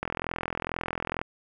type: click train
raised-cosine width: 0.5 ms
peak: -14 dBFS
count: 51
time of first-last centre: 0.03-1.215 s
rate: 42.2 Hz
effects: none